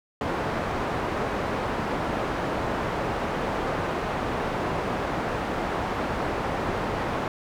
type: low-pass noise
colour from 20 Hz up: white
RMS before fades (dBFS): -28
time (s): 0.21-7.28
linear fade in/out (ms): 2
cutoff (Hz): 980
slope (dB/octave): 12
effects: none